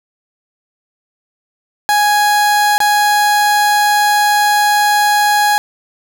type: tone with dropouts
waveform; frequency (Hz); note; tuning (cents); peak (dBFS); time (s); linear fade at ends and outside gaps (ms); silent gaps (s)
30% pulse; 830.6; G#5; 0; -7; 1.89-5.58; 0; 2.78-2.803
effects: none